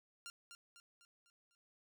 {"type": "tone with echo", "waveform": "10% pulse", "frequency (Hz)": 1392, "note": "F6", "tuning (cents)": -6, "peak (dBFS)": -39, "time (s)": [0.26, 0.3], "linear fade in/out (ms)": 0, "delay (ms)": 250, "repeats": 5, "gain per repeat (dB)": -6, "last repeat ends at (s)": 1.55, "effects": []}